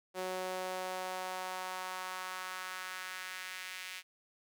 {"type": "tone with high-pass filter sweep", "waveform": "sawtooth", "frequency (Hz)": 185, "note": "F#3", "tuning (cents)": 0, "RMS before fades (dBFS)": -41, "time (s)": [0.14, 4.03], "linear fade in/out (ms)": 50, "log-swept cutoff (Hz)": [460, 2300], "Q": 1.7, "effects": []}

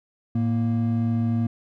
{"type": "tone pair together", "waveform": "triangle", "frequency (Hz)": [110.77, 233.1], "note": ["A2", "A#3"], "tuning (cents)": [12, 0], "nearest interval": "octave + minor second", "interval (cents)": 1288, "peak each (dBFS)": -21, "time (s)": [0.35, 1.47], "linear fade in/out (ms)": 5, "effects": []}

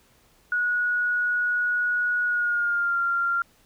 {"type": "tone with pitch glide", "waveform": "sine", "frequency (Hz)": [1458, 1386.5], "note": ["F#6", "F6"], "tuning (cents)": [-26, -13], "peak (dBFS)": -21, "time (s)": [0.52, 3.42], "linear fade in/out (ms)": 2, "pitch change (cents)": -87, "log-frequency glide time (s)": [2.25, 2.98], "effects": ["pink hiss -60 dBFS RMS until 3.65 s"]}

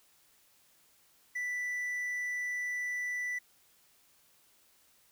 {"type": "tone", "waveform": "triangle", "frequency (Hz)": 1975.5, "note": "B6", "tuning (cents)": 0, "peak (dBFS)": -31, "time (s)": [1.35, 3.39], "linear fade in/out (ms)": 10, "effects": ["white hiss -66 dBFS RMS until 5.11 s"]}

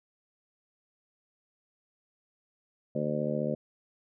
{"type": "harmonic tone", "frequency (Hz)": 74.8, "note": "D2", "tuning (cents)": 32, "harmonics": [2, 3, 4, 5, 6, 7, 8], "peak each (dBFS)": [-35, -33, -40, -38, -40, -34, -35], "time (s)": [2.95, 3.55], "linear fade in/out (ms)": 5, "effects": []}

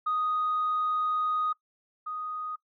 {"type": "tone pair in turn", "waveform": "sine", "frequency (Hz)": [1244.5, 1244.5], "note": ["D#6", "D#6"], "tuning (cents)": [0, 0], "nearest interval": "unison", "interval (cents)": 0, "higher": "neither", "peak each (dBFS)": [-24, -32], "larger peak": "first", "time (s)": [[0.06, 1.53], [2.06, 2.56]], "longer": "first", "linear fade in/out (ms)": 10, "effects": ["noise-tail reverb RT60 0.1 s tail -21 dB re dry", "tanh soft clip ceiling -21 dBFS"]}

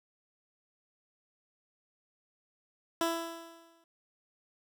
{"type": "tone with exponential decay", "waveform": "15% pulse", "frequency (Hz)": 332.8, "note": "E4", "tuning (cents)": 17, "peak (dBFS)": -20, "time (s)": [3.01, 3.84], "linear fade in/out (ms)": 1, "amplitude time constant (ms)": 180, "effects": []}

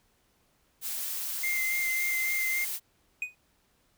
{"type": "noise", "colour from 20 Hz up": "blue", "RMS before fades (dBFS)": -34, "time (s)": [0.81, 2.8], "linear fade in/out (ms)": 50}
{"type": "tone with vibrato", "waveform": "triangle", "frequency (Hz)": 2093, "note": "C7", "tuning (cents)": 0, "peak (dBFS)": -26, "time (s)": [1.43, 2.65], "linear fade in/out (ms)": 10, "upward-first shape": "sine", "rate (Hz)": 3.6, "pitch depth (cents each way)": 18}
{"type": "tone with exponential decay", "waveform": "triangle", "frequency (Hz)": 2489, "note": "D#7", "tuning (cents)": 0, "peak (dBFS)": -24, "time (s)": [3.22, 3.35], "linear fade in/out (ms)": 2, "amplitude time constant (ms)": 28}
{"effects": ["pink hiss -69 dBFS RMS until 3.97 s"]}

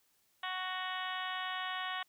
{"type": "harmonic tone", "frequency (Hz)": 370.6, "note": "F#4", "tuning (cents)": 3, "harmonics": [2, 3, 4, 5, 6, 7, 8, 9, 10], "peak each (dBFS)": [-43, -41, -45, -42, -49, -53, -45, -47, -50], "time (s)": [0.43, 2.03], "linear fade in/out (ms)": 5, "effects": ["white hiss -73 dBFS RMS until 2.08 s"]}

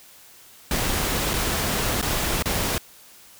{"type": "noise with dropouts", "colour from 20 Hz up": "pink", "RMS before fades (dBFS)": -24, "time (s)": [0.71, 2.78], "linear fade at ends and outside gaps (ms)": 1, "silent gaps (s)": [[1.334, 1.338], [2.014, 2.026], [2.424, 2.457]], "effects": ["white hiss -49 dBFS RMS until 3.39 s"]}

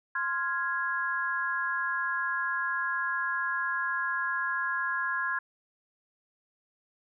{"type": "chord", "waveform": "sine", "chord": "F minor", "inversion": "second", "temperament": "equal", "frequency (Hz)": [1046.5, 1396.9, 1661.2], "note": ["C6", "F6", "Ab6"], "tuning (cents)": [0, 0, 0], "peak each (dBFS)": [-33, -34, -30], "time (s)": [0.15, 5.39], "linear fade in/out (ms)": 5, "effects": []}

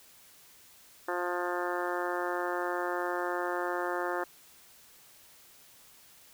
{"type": "harmonic tone", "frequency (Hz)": 177, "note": "F3", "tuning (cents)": 23, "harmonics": [2, 3, 4, 5, 6, 7, 8, 9, 10], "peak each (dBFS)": [-35, -37, -38, -39, -40, -40, -41, -42, -42], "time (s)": [1.08, 4.24], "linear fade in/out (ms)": 5, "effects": ["white hiss -57 dBFS RMS until 6.33 s"]}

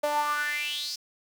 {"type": "tone with high-pass filter sweep", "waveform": "sawtooth", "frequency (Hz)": 294.9, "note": "D4", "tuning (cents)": 7, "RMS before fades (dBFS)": -29, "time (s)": [0.03, 0.96], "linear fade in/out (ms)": 10, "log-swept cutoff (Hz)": [620, 5300], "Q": 7.1, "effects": ["8-bit"]}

